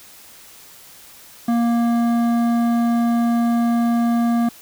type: tone with hard clipping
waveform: sine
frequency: 234.7 Hz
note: A#3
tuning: 12 cents sharp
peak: -17 dBFS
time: 1.48-4.49 s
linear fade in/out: 5 ms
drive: 11 dB
effects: white hiss -44 dBFS RMS until 4.61 s